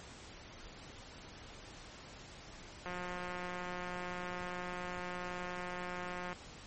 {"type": "click train", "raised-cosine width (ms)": 0.5, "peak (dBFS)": -27, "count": 622, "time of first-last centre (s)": [2.86, 6.329], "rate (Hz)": 179, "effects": ["pink hiss -52 dBFS RMS until 6.66 s", "MP3 32 kbps"]}